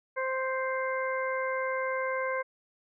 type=harmonic tone; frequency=523.3 Hz; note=C5; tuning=in tune; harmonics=1 / 2 / 3 / 4; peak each=-31 / -34 / -36 / -37 dBFS; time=0.16-2.43 s; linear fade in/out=20 ms; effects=none